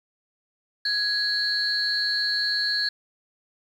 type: tone cluster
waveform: sine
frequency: 1667 / 4137 / 4411 Hz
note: G#6 / C8 / C#8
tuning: +6 / -20 / -9 cents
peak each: -26 dBFS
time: 0.85-2.89 s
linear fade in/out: 5 ms
effects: tanh soft clip ceiling -13 dBFS + 9-bit